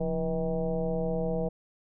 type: tone with frequency modulation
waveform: sine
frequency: 330 Hz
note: E4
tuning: 2 cents sharp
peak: -26 dBFS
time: 0-1.49 s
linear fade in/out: 10 ms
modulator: 155 Hz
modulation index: 2.1
effects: none